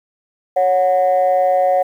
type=tone pair together; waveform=sine; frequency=554.4 / 732.7 Hz; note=C#5 / F#5; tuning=0 / -17 cents; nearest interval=perfect fourth; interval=483 cents; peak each=-13 dBFS; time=0.56-1.83 s; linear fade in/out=10 ms; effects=tanh soft clip ceiling -7 dBFS + 8-bit